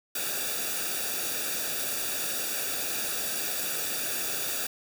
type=noise with comb filter; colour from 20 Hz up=white; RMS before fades=-31 dBFS; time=0.15-4.67 s; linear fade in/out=5 ms; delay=0.96 ms; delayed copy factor=-0.75; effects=none